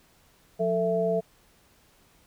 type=tone cluster; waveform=sine; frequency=178.1 / 446.2 / 663 Hz; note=F3 / A4 / E5; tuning=+34 / +24 / +10 cents; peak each=-30 / -26 / -26 dBFS; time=0.59-1.21 s; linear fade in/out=20 ms; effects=pink hiss -61 dBFS RMS until 2.26 s